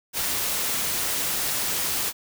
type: noise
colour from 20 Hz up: white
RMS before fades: -26 dBFS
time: 0.13-2.13 s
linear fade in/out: 50 ms
effects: none